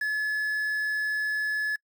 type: tone with quantisation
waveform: triangle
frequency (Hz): 1713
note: A6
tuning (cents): -47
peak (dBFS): -23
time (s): 0.01-1.76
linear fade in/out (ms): 5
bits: 8
effects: noise-tail reverb RT60 0.1 s tail -26 dB re dry